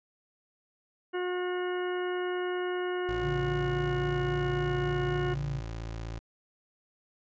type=harmonic tone; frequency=361 Hz; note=F#4; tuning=43 cents flat; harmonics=1 / 2 / 3 / 4 / 5 / 6 / 8; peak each=-30 / -40 / -42 / -40 / -44 / -49 / -46 dBFS; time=1.13-5.35 s; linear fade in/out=20 ms
type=tone; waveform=25% pulse; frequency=56.1 Hz; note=A1; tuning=34 cents sharp; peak=-32 dBFS; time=3.09-6.19 s; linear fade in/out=0 ms
type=tone with vibrato; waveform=sine; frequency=139.6 Hz; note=C#3; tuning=13 cents sharp; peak=-31 dBFS; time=3.21-5.62 s; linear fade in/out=50 ms; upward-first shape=sine; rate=3.7 Hz; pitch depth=46 cents each way
effects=resampled to 16000 Hz